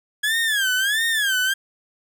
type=tone with vibrato; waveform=30% pulse; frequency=1661.2 Hz; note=G#6; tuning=in tune; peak=-16 dBFS; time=0.23-1.54 s; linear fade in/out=10 ms; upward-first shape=sine; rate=1.5 Hz; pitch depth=180 cents each way; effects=none